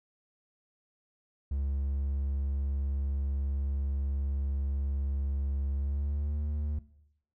triangle tone with pitch glide, 69.3 to 73.85 Hz, C#2 to D2, 0 to +10 cents, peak -27 dBFS, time 1.51-6.79 s, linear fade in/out 5 ms, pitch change +110 cents, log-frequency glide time 5.75-6.38 s, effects noise-tail reverb RT60 0.8 s tail -18 dB re dry

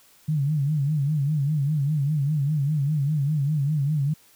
sine tone with vibrato, 146.4 Hz, D3, 5 cents flat, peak -20 dBFS, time 0.28-4.14 s, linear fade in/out 10 ms, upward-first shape sine, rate 5 Hz, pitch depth 120 cents each way, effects white hiss -56 dBFS RMS until 4.35 s

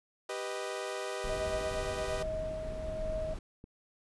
sawtooth chord, G augmented, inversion none, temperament equal, 392 / 493.9 / 622.3 Hz, G4 / B4 / D#5, 0 / 0 / 0 cents, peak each -36 dBFS, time 0.29-2.23 s, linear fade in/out 5 ms
brown noise, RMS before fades -40 dBFS, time 1.24-3.39 s, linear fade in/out 5 ms
sine tone with tremolo, 631 Hz, D#5, 24 cents sharp, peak -33 dBFS, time 1.29-3.34 s, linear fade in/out 5 ms, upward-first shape triangle, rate 1.2 Hz, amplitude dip 55%
clicks, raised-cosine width 3 ms, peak -35 dBFS, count 9, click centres 1.612 / 1.963 / 2.306 / 2.513 / 2.723 / 3.058 / 3.124 / 3.31 / 3.641 s
effects resampled to 24000 Hz

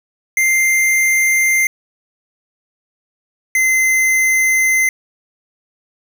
square tone pair in turn, 2093 / 2064 Hz, C7 / C7, 0 / -24 cents, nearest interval unison, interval 24 cents, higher first, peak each -12 dBFS, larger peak neither, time 0.37-1.67 / 3.55-4.89 s, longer second, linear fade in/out 2 ms, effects none

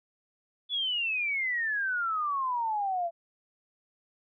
sine exponential sweep, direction down, 3466 to 665 Hz, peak -27 dBFS, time 0.69-3.11 s, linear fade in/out 50 ms, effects none

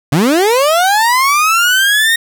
30% pulse linear sweep, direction up, 128 to 1864.7 Hz, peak -6 dBFS, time 0.12-2.16 s, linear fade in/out 5 ms, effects none

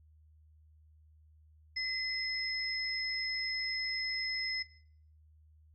sine tone pair together, 2040 / 5164 Hz, C7 / E8, -44 / -37 cents, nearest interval octave + major third, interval 1607 cents, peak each -35 / -35 dBFS, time 1.76-4.63 s, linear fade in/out 10 ms, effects noise-tail reverb RT60 0.6 s tail -20 dB re dry + added 77 Hz sine -59 dBFS peak until 5.74 s

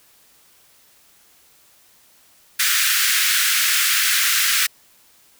pink high-pass noise, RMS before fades -18 dBFS, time 2.59-4.67 s, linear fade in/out 10 ms, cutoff 1400 Hz, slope 48 dB/octave, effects white hiss -54 dBFS RMS until 5.39 s

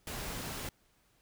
pink noise, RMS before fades -40 dBFS, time 0.07-0.69 s, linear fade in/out 2 ms, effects pink hiss -70 dBFS RMS until 1.21 s

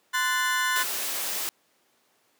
35% pulse chord, F# diminished, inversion second, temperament equal with one note detuned, 1034.5 / 1480 / 1760 Hz, C6 / F#6 / A6, -20 / 0 / 0 cents, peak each -26 dBFS, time 0.13-0.84 s, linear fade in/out 20 ms
white noise, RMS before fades -30 dBFS, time 0.76-1.49 s, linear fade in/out 0 ms
effects pink hiss -66 dBFS RMS until 2.39 s + high-pass 300 Hz 12 dB/octave

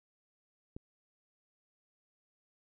click, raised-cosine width 3 ms, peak -30 dBFS, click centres 0.765 s, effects none

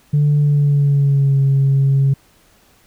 sine tone with pitch glide, 146.83 to 137 Hz, D3 to C#3, 0 to -20 cents, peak -9 dBFS, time 0.13-2.14 s, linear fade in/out 10 ms, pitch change -120 cents, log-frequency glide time 0.38-1.4 s, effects tanh soft clip ceiling -8 dBFS + pink hiss -53 dBFS RMS until 2.86 s

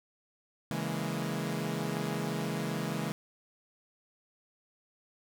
sawtooth chord, A# half-diminished seventh, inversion first, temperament equal, 138.59 / 164.81 / 207.7 / 233.1 Hz, C#3 / E3 / G#3 / A#3, 0 / 0 / 0 / 0 cents, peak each -34 / -32 / -33 / -36 dBFS, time 0.71-3.12 s, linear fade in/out 0 ms, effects none

